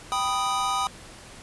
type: chord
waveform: square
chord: G augmented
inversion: none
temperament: equal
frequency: 784 / 987.8 / 1244.5 Hz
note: G5 / B5 / D#6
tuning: 0 / 0 / 0 cents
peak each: -30 / -30 / -27 dBFS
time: 0.12-0.87 s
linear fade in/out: 0 ms
effects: pink hiss -45 dBFS RMS until 1.42 s + resampled to 24000 Hz